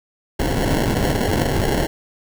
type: noise with sample-and-hold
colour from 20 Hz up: pink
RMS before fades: -19 dBFS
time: 0.39-1.87 s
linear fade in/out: 10 ms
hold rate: 1225 Hz
effects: none